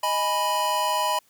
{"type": "chord", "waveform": "square", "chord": "G# minor", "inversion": "second", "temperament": "equal", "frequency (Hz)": [622.3, 830.6, 987.8], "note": ["D#5", "G#5", "B5"], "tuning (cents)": [0, 0, 0], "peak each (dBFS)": [-30, -30, -24], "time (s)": [0.03, 1.19], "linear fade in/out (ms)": 5, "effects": ["white hiss -62 dBFS RMS until 1.29 s"]}